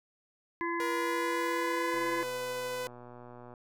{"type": "harmonic tone", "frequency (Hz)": 340, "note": "F4", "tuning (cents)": -46, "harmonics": [1, 3, 5, 6], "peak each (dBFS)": [-34, -34, -40, -39], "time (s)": [0.61, 2.23], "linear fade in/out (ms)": 0}
{"type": "tone with pitch glide", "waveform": "sawtooth", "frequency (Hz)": [478.6, 501.2], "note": ["A#4", "B4"], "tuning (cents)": [46, 25], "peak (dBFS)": -30, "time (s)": [0.8, 2.87], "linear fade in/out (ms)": 0, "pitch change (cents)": 79, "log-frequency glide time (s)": [0.9, 2.07]}
{"type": "click train", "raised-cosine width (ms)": 1, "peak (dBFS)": -35, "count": 196, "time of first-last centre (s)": [1.94, 3.538], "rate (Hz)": 122}
{"effects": []}